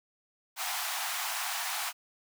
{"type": "high-pass noise", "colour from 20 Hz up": "pink", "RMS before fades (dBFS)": -34, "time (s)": [0.56, 1.93], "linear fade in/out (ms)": 50, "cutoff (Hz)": 690, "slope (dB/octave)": 96, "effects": []}